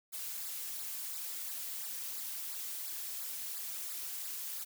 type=noise with flanger; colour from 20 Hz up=blue; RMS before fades=-41 dBFS; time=0.12-4.65 s; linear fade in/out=20 ms; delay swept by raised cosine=0.32 to 4.82 ms; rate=2.9 Hz; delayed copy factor=-0.95; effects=none